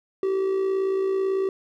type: tone with amplitude modulation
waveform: triangle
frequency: 384.6 Hz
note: G4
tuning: 33 cents flat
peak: -17 dBFS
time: 0.23-1.49 s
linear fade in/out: 2 ms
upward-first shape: sine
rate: 58.1 Hz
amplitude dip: 45%
effects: none